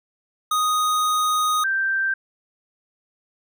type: tone pair in turn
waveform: square / sine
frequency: 1244.5 / 1568 Hz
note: D#6 / G6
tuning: 0 / 0 cents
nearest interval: major third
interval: 400 cents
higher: second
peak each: -19 dBFS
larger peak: neither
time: 0.51-1.64 / 1.64-2.14 s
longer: first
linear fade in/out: 5 ms
effects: none